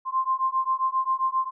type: beating tone pair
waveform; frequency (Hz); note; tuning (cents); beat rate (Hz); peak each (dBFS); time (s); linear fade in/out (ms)
sine; 1046.5 / 1054; C6 / C6; 0 / +12; 7.5; -25; 0.05-1.51; 50
effects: none